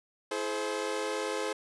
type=chord; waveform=sawtooth; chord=E augmented; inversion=none; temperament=equal with one note detuned; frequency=329.6 / 425.5 / 523.3 Hz; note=E4 / G#4 / B#4; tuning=0 / +42 / 0 cents; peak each=-35 / -30 / -31 dBFS; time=0.31-1.53 s; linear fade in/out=5 ms; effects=resampled to 24000 Hz